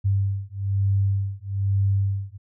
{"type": "beating tone pair", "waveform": "sine", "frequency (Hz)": [98, 99.1], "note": ["G2", "G2"], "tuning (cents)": [0, 19], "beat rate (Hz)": 1.1, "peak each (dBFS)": -23, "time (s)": [0.04, 2.38], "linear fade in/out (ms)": 20, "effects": []}